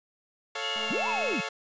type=chord; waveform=10% pulse; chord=A augmented; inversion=none; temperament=equal; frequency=440 / 554.4 / 698.5 Hz; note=A4 / C#5 / E#5; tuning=0 / 0 / 0 cents; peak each=-28 dBFS; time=0.55-1.49 s; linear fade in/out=5 ms
type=tone with pitch glide; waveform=sine; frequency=2870 to 2572 Hz; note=F7 to E7; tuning=+47 to -43 cents; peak=-31 dBFS; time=0.6-1.45 s; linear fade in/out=50 ms; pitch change=-190 cents; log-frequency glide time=0.78-1.15 s
type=click train; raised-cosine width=1 ms; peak=-31 dBFS; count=126; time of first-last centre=0.76-1.339 s; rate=216 Hz
type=linear two-way sweep; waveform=sine; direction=up then down; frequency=146.83 to 1021 to 146.83 Hz; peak=-29 dBFS; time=0.9-1.41 s; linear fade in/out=10 ms; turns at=1.08 s
effects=resampled to 16000 Hz

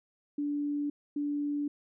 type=tone pair in turn; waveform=sine; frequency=290.6 / 290.6 Hz; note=D4 / D4; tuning=-18 / -18 cents; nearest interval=unison; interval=0 cents; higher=neither; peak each=-29 / -29 dBFS; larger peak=neither; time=0.38-0.9 / 1.16-1.68 s; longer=neither; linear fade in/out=5 ms; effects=none

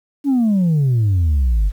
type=exponential sweep; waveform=sine; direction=down; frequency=291.7 to 45.92 Hz; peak=-10 dBFS; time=0.24-1.72 s; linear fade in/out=50 ms; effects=tanh soft clip ceiling -11 dBFS + 8-bit

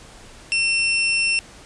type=tone; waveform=sawtooth; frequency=2700 Hz; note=E7; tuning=41 cents sharp; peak=-14 dBFS; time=0.52-1.39 s; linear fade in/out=0 ms; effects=pink hiss -44 dBFS RMS until 1.65 s + resampled to 22050 Hz

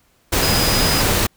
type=tone in noise; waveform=sine; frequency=4978 Hz; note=D#8; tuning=in tune; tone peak=-21 dBFS; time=0.42-1.02 s; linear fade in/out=10 ms; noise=pink; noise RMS=-17 dBFS; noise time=0.32-1.27 s; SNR=-7 dB; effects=pink hiss -59 dBFS RMS until 1.36 s

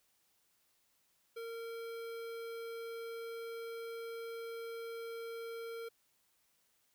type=tone with notch filter; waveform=square; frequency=459.8 Hz; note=A#4; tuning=24 cents flat; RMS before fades=-44 dBFS; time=1.36-5.89 s; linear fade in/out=10 ms; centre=7100 Hz; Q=1.1; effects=white hiss -75 dBFS RMS until 6.94 s

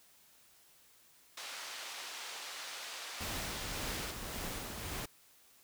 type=band-pass noise; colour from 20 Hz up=white; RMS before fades=-45 dBFS; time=1.37-4.11 s; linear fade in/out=5 ms; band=600 to 5100 Hz; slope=12 dB/octave
type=noise with tremolo; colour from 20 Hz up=pink; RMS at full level=-40 dBFS; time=3.2-5.06 s; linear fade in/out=10 ms; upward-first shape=sine; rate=1.8 Hz; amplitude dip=35%
effects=white hiss -64 dBFS RMS until 5.63 s

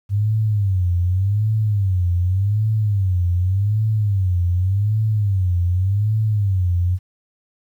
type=tone with vibrato; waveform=sine; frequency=98 Hz; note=G2; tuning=in tune; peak=-15 dBFS; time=0.09-6.99 s; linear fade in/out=50 ms; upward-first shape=sine; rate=0.86 Hz; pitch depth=190 cents each way; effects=9-bit

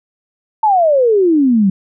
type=exponential sweep; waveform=sine; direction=down; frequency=898 to 185.7 Hz; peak=-8 dBFS; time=0.63-1.7 s; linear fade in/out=5 ms; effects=none

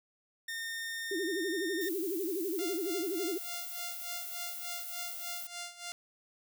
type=tone; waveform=sawtooth; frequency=1825 Hz; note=A#6; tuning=37 cents flat; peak=-33 dBFS; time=0.48-1.89 s; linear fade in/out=5 ms
type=tone with vibrato; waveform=sine; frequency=359.1 Hz; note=F4; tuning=48 cents sharp; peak=-32 dBFS; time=1.11-3.38 s; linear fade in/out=5 ms; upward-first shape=sine; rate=12 Hz; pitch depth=210 cents each way
type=noise; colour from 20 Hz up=violet; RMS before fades=-42 dBFS; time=1.81-5.47 s; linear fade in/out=2 ms
type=tone with tremolo; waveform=5% pulse; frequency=698.5 Hz; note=F5; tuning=in tune; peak=-27 dBFS; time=2.59-5.92 s; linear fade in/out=0 ms; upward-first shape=sine; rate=3.4 Hz; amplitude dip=80%
effects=none

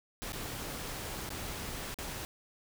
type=noise with dropouts; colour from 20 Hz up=pink; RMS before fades=-40 dBFS; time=0.22-2.25 s; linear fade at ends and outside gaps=0 ms; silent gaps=0.321-0.331 / 1.291-1.304 / 1.943-1.987 s; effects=none

